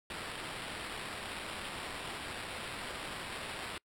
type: noise with sample-and-hold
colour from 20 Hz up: white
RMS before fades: -42 dBFS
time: 0.1-3.78 s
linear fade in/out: 2 ms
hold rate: 6300 Hz
effects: noise-tail reverb RT60 0.1 s tail -26 dB re dry + low-pass 12000 Hz 12 dB/octave